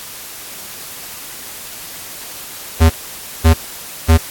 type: tone bursts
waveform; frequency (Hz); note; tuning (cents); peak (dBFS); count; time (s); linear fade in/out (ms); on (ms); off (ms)
square; 81; E2; -30; -6; 3; 2.8-4.18; 20; 100; 540
effects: white hiss -31 dBFS RMS until 4.3 s + AAC 64 kbps